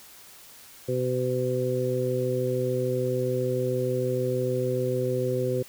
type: harmonic tone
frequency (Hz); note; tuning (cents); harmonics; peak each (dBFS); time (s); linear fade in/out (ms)
126.7; B2; +45; 1 / 2 / 3 / 4; -29 / -34 / -28 / -28; 0.88-5.63; 10
effects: white hiss -49 dBFS RMS until 5.68 s